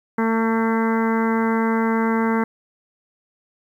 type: harmonic tone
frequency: 225.3 Hz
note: A3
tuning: 41 cents sharp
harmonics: 1 / 2 / 3 / 4 / 5 / 6 / 7 / 8 / 9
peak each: -19 / -24 / -35 / -26 / -30 / -32 / -31 / -38 / -33 dBFS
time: 0.18-2.44 s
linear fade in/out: 5 ms
effects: 9-bit